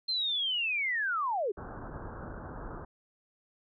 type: linear sweep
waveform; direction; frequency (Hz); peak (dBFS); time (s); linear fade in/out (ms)
sine; down; 4190 to 365.8; -28; 0.08-1.52; 10
type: low-pass noise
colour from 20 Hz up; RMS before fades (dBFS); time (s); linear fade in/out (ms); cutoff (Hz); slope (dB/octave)
pink; -42; 1.57-2.85; 5; 1600; 96
effects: none